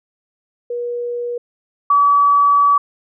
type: tone pair in turn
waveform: sine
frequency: 481 / 1144 Hz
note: B4 / D6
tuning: -46 / -46 cents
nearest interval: octave + minor third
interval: 1500 cents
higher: second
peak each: -20 / -9 dBFS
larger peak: second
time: 0.7-1.38 / 1.9-2.78 s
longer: second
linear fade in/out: 5 ms
effects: none